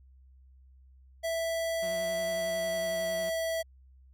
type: tone with pitch glide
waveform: square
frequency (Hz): 659.3 to 654.7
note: E5 to E5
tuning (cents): 0 to -12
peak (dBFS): -30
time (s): 1.23-3.63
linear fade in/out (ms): 20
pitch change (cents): -12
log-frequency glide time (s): 2.3-3.14
type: tone with vibrato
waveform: sawtooth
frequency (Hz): 180.5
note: F#3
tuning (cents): -43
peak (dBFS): -39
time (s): 1.82-3.3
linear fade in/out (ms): 10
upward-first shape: square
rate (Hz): 11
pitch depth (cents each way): 39
effects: added 65 Hz sine -54 dBFS peak until 4.13 s